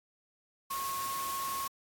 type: tone in noise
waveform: sine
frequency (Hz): 1090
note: C#6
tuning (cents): -29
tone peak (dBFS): -34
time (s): 0.7-1.68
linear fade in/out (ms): 10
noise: white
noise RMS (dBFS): -40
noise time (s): 0.7-1.68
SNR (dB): +3
effects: AAC 64 kbps